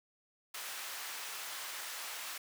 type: high-pass noise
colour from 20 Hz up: pink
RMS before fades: -43 dBFS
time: 0.54-2.38 s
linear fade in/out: 5 ms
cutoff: 1100 Hz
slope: 12 dB/octave
effects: none